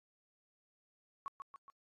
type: tone with echo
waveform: sine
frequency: 1108.7 Hz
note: C#6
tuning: in tune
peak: -38 dBFS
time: 1.26-1.28 s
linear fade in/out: 0 ms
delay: 140 ms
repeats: 3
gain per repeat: -5 dB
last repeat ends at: 1.7 s
effects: AAC 32 kbps